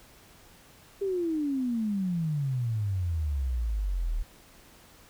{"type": "exponential sweep", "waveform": "sine", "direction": "down", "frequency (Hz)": [403.7, 36.69], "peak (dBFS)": -26, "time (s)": [1.01, 4.23], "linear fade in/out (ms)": 10, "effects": ["pink hiss -55 dBFS RMS until 5.09 s"]}